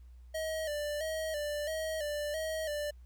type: tone with vibrato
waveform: square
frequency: 612 Hz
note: D#5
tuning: 29 cents flat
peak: -34 dBFS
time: 0.34-2.91 s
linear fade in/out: 10 ms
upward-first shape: square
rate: 1.5 Hz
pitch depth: 62 cents each way
effects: added 61 Hz sine -50 dBFS peak until 3.05 s + pink hiss -75 dBFS RMS until 3.05 s